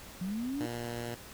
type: linear sweep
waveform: sine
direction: up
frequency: 174.61 to 309.5 Hz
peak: -32 dBFS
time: 0.21-0.66 s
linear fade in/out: 5 ms
type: tone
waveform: 10% pulse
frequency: 118.6 Hz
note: A#2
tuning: 30 cents sharp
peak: -28 dBFS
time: 0.6-1.15 s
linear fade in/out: 5 ms
effects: pink hiss -49 dBFS RMS until 1.33 s